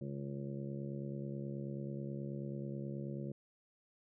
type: harmonic tone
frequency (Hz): 69.3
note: C#2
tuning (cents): 0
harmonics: 2 / 3 / 4 / 5 / 6 / 7 / 8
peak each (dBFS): -42 / -44 / -57 / -47 / -57 / -54 / -52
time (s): 0.01-3.32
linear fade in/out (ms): 5
effects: none